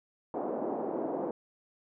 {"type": "band-pass noise", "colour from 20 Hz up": "pink", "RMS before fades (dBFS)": -34, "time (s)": [0.34, 1.31], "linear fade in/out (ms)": 2, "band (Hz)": [270, 760], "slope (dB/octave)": 24, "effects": []}